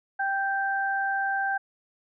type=tone pair together; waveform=sine; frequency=784 / 1568 Hz; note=G5 / G6; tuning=0 / 0 cents; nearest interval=octave; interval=1200 cents; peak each=-27 dBFS; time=0.19-1.58 s; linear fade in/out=10 ms; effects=none